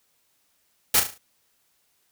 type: noise with echo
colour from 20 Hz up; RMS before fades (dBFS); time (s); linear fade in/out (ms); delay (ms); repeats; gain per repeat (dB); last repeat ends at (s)
white; -18; 0.94-1; 5; 36; 5; -7; 1.18
effects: white hiss -68 dBFS RMS until 2.11 s